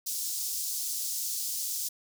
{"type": "high-pass noise", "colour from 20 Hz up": "pink", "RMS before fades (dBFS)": -33, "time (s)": [0.06, 1.89], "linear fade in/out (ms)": 10, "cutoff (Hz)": 5100, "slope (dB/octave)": 24, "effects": []}